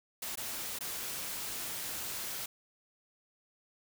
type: noise with dropouts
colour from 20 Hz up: white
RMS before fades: -39 dBFS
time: 0.22-2.46 s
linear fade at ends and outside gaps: 5 ms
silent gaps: 0.356-0.373 / 0.788-0.807 s
effects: none